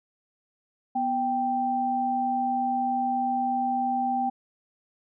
sine tone pair together, 246.9 / 783.9 Hz, B3 / G5, 0 / 0 cents, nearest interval octave + minor sixth, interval 2000 cents, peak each -30 / -24 dBFS, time 0.95-4.3 s, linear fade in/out 10 ms, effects none

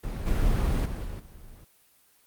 brown noise with level steps, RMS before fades -32 / -24 / -32 / -35 / -47 dBFS, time 0.03-1.65 s, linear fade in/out 10 ms, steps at 0.26 / 0.85 / 1.04 / 1.19 s, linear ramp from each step 10 ms, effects white hiss -62 dBFS RMS until 2.26 s + Opus 32 kbps

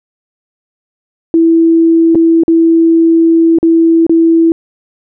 sine tone with dropouts, 329.6 Hz, E4, in tune, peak -4 dBFS, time 1.34-4.52 s, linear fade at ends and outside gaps 1 ms, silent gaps 2.148-2.154 / 2.435-2.48 / 3.586-3.629 / 4.066-4.095 s, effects none

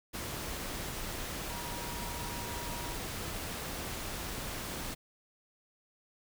sine tone in noise, 954 Hz, A#5, 40 cents sharp, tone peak -45 dBFS, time 1.49-2.94 s, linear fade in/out 20 ms, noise pink, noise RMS -39 dBFS, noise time 0.13-4.95 s, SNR -9 dB, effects none

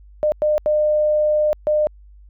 sine tone bursts at uneven times, 605 Hz, D#5, 49 cents flat, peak -14 dBFS, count 4, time 0.23-0.32 / 0.42-0.58 / 0.66-1.53 / 1.67-1.87 s, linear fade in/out 0 ms, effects added 50 Hz sine -42 dBFS peak until 2.29 s

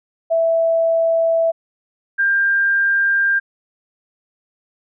sine tone pair in turn, 659.3 / 1595 Hz, E5 / G6, 0 / +30 cents, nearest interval octave + minor third, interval 1530 cents, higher second, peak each -13 dBFS, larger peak neither, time 0.3-1.52 / 2.18-3.4 s, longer neither, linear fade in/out 20 ms, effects none

